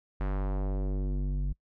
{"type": "tone with low-pass filter sweep", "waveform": "square", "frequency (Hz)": 48.34, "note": "G1", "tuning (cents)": -23, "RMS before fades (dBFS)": -30, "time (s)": [0.2, 1.53], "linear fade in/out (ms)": 10, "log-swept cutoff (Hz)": [1700, 140], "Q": 1.1, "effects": ["noise-tail reverb RT60 0.1 s tail -25 dB re dry"]}